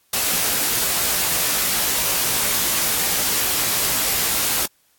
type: noise with comb filter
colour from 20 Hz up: white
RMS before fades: -20 dBFS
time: 0.13-4.66 s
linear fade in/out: 5 ms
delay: 17 ms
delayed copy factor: +0.65
effects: white hiss -61 dBFS RMS until 4.98 s + AAC 64 kbps